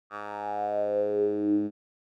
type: tone with band-pass filter sweep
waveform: 10% pulse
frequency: 103.83 Hz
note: G#2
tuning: in tune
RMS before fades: -28 dBFS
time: 0.1-1.71 s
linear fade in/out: 50 ms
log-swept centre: 1200 to 260 Hz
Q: 9.8
effects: none